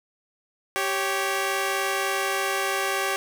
10% pulse tone pair together, 389.8 / 554.4 Hz, G4 / C#5, -10 / 0 cents, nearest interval tritone, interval 610 cents, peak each -17 / -20 dBFS, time 0.76-3.16 s, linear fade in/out 0 ms, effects none

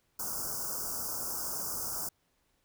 white band-stop noise, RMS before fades -36 dBFS, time 0.19-2.09 s, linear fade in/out 5 ms, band 1500 to 4900 Hz, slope 96 dB/octave, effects pink hiss -74 dBFS RMS until 2.64 s

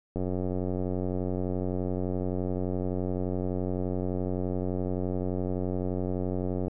click train, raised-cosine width 2 ms, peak -18 dBFS, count 599, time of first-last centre 0.16-6.681 s, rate 91.7 Hz, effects none

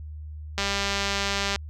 click train, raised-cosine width 0.2 ms, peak -9 dBFS, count 196, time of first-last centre 0.58-1.56 s, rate 199 Hz, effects added 76 Hz sine -35 dBFS peak until 1.69 s

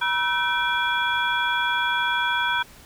sine tone cluster, 964 / 1321 / 1533 / 2376 / 3357 Hz, B5 / E6 / G6 / D7 / G#7, -42 / +3 / -39 / +20 / +18 cents, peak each -25 / -33 / -24 / -31 / -28 dBFS, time 0.01-2.63 s, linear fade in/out 10 ms, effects pink hiss -48 dBFS RMS until 2.85 s

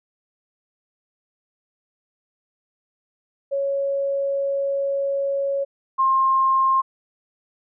sine tone pair in turn, 554.4 / 1062.4 Hz, C#5 / C6, 0 / +26 cents, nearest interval major seventh, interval 1126 cents, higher second, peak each -20 / -15 dBFS, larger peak second, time 3.51-5.65 / 5.98-6.82 s, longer first, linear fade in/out 20 ms, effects none

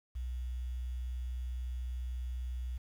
sine tone with quantisation, 61.9 Hz, B1, 5 cents sharp, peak -35 dBFS, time 0.15-2.78 s, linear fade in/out 10 ms, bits 10, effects none

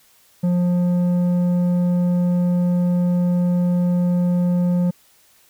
square tone with low-pass filter, 177.1 Hz, F3, 24 cents sharp, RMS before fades -18 dBFS, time 0.43-4.91 s, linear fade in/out 10 ms, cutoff 450 Hz, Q 0.74, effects white hiss -55 dBFS RMS until 5.49 s

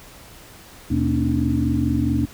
sine tone cluster, 78.8 / 123.5 / 232.5 / 275.2 / 299.9 Hz, D#2 / B2 / A#3 / C#4 / D4, +23 / 0 / -4 / -12 / +36 cents, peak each -24 dBFS, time 0.9-2.26 s, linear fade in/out 10 ms, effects pink hiss -44 dBFS RMS until 2.33 s

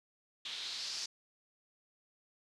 blue noise with low-pass filter sweep, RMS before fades -41 dBFS, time 0.45-1.06 s, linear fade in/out 5 ms, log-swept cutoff 3500 to 5300 Hz, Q 3.5, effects low-pass 9000 Hz 12 dB/octave

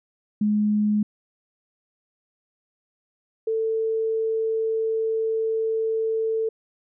sine tone pair in turn, 210 / 445 Hz, G#3 / A4, +19 / +20 cents, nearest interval octave + minor second, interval 1301 cents, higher second, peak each -18 / -21 dBFS, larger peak first, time 0.41-1.03 / 3.47-6.49 s, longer second, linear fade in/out 5 ms, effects none

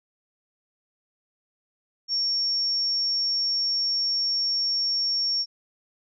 sine tone, 5500 Hz, F8, 27 cents flat, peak -22 dBFS, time 2.08-5.46 s, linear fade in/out 50 ms, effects none

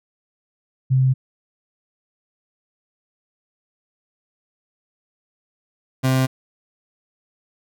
sine / 30% pulse tone pair in turn, 130.81 / 130.81 Hz, C3 / C3, 0 / 0 cents, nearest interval unison, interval 0 cents, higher neither, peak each -13 dBFS, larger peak neither, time 0.9-1.14 / 6.03-6.27 s, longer neither, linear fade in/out 20 ms, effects none

